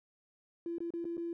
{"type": "tone with dropouts", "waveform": "triangle", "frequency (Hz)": 339, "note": "E4", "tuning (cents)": 49, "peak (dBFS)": -31, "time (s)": [0.66, 1.33], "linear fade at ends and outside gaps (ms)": 2, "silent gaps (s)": [[0.783, 0.804], [0.905, 0.937], [1.044, 1.052], [1.17, 1.178]], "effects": ["tanh soft clip ceiling -33 dBFS"]}